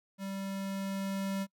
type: tone with level ramp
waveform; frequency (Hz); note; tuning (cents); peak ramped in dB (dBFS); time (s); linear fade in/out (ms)
square; 194.9; G3; -10; -37 to -32; 0.18-1.47; 50
effects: noise-tail reverb RT60 0.1 s tail -26 dB re dry